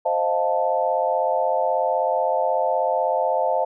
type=chord; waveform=sine; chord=F dominant seventh; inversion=second; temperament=equal; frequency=523.3 / 622.3 / 698.5 / 880 Hz; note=C5 / Eb5 / F5 / A5; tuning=0 / 0 / 0 / 0 cents; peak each=-24 dBFS; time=0.05-3.65 s; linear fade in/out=10 ms; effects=none